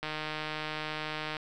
click train, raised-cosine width 0.3 ms, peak -19 dBFS, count 207, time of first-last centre 0.03-1.368 s, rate 154 Hz, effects none

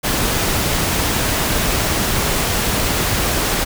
pink noise, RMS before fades -18 dBFS, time 0.03-3.65 s, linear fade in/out 20 ms, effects none

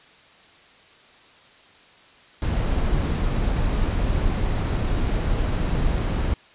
brown noise, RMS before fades -22 dBFS, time 2.42-6.34 s, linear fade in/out 2 ms, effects white hiss -51 dBFS RMS until 6.54 s + resampled to 8000 Hz

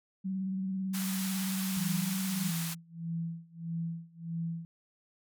sine tone with vibrato, 190 Hz, F#3, 46 cents sharp, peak -31 dBFS, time 0.24-2.51 s, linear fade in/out 20 ms, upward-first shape square, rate 18 Hz, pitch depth 22 cents each way
white band-pass noise, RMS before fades -39 dBFS, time 0.93-2.75 s, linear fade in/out 20 ms, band 750 to 16000 Hz, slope 24 dB/octave
sine tone with tremolo, 166.5 Hz, E3, 18 cents sharp, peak -31 dBFS, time 1.77-4.65 s, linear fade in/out 0 ms, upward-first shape sine, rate 1.6 Hz, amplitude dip 95%
effects none

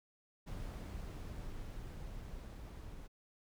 brown noise with level ramp, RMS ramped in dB -43 to -49 dBFS, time 0.46-3.08 s, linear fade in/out 20 ms, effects none

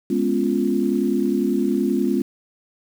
sine chord, C# dominant seventh, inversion second, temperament equal, 207.7 / 246.9 / 277.2 / 349.2 Hz, G#3 / B3 / C#4 / E#4, 0 / 0 / 0 / 0 cents, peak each -23 dBFS, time 0.1-2.22 s, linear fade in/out 5 ms, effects 7-bit

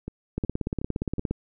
two click trains, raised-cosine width 3 ms, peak -20 / -14 dBFS, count 4 / 17, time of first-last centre 0.08-1.183 / 0.38-1.31 s, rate 2.72 / 17.2 Hz, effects none

